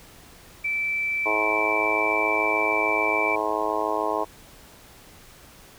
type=tone; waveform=sine; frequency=2326 Hz; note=D7; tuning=17 cents flat; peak=-23 dBFS; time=0.64-3.36 s; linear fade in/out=10 ms
type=harmonic tone; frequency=106.9 Hz; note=A2; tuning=49 cents flat; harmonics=3 / 4 / 5 / 6 / 7 / 8 / 9 / 10; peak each=-33 / -30 / -34 / -29 / -34 / -31 / -30 / -30 dBFS; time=1.25-4.25 s; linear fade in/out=20 ms
effects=pink hiss -49 dBFS RMS until 5.78 s